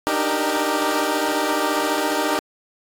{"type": "chord", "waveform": "15% pulse", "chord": "Eb major seventh", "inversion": "third", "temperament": "equal with one note detuned", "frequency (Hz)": [293.7, 308.3, 392, 466.2], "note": ["D4", "Eb4", "G4", "Bb4"], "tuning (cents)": [0, -16, 0, 0], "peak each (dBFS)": [-20, -17, -18, -20], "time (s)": [0.07, 2.39], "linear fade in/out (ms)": 0, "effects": ["AAC 64 kbps"]}